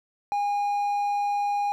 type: tone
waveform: triangle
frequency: 816 Hz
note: G#5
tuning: 31 cents flat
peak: -21 dBFS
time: 0.32-1.72 s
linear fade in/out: 0 ms
effects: none